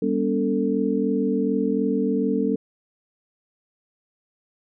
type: tone cluster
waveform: sine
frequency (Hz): 198.6 / 242.6 / 285.4 / 445.8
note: G3 / B3 / D4 / A4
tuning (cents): +23 / -31 / -49 / +23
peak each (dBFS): -25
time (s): 0.02-2.56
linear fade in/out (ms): 5
effects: none